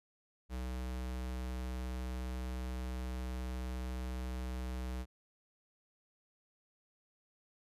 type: tone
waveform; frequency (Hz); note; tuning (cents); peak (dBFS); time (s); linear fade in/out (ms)
square; 62.9; B1; +32; -38; 0.49-5.06; 50
effects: resampled to 32000 Hz